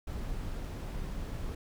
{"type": "noise", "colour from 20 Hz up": "brown", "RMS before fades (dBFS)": -37, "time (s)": [0.07, 1.55], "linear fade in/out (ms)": 5, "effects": []}